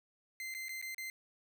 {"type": "tone with dropouts", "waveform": "40% pulse", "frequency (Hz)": 2077, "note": "C7", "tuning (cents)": -13, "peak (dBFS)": -39, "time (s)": [0.4, 1.1], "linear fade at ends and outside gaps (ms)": 1, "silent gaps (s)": [[0.541, 0.548], [0.684, 0.692], [0.815, 0.825], [0.946, 0.981]], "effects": []}